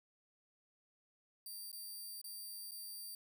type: tone with dropouts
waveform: 5% pulse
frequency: 4699 Hz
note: D8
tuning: in tune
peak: -39 dBFS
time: 1.46-3.15 s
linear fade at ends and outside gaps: 2 ms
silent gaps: 1.716-1.728 / 2.215-2.242 / 2.711-2.717 s
effects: none